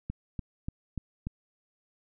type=click train; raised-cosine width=5 ms; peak=-21 dBFS; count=5; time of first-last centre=0.1-1.27 s; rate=3.42 Hz; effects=none